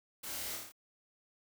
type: noise with echo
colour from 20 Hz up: white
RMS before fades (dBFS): -44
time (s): 0.23-0.56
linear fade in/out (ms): 10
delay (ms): 27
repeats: 6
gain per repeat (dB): -2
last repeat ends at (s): 0.722
effects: none